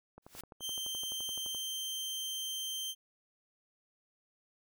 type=click train; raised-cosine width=1 ms; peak=-36 dBFS; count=17; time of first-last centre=0.18-1.548 s; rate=11.7 Hz
type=noise with exponential growth; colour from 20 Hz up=white; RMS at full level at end=-42 dBFS; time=0.22-0.41 s; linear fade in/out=5 ms; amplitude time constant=41 ms
type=tone; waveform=sawtooth; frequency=3136 Hz; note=G7; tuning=in tune; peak=-33 dBFS; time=0.6-2.95 s; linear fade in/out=50 ms
effects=none